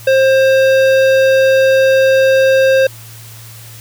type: tone with hard clipping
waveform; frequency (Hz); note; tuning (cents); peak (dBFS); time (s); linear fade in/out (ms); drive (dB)
sine; 531; C5; +25; -9; 0.07-2.87; 5; 14
effects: added 113 Hz sine -34 dBFS peak until 3.8 s + white hiss -37 dBFS RMS until 3.8 s